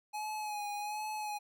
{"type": "tone with vibrato", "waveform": "square", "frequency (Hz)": 840, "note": "G#5", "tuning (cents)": 19, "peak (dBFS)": -37, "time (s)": [0.13, 1.39], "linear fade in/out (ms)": 20, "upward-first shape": "sine", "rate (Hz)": 1.3, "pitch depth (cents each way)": 37, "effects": []}